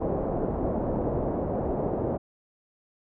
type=low-pass noise; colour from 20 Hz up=white; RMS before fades=-28 dBFS; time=0-2.18 s; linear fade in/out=20 ms; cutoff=650 Hz; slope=24 dB/octave; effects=none